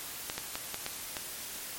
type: clicks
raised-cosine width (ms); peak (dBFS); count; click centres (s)
0.2; -16; 6; 0.299 / 0.38 / 0.555 / 0.744 / 0.864 / 1.168
effects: white hiss -41 dBFS RMS until 1.78 s + MP3 64 kbps